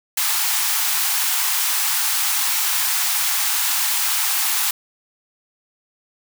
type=high-pass noise; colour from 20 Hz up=white; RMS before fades=-20 dBFS; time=0.17-4.71 s; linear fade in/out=5 ms; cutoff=750 Hz; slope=96 dB/octave; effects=none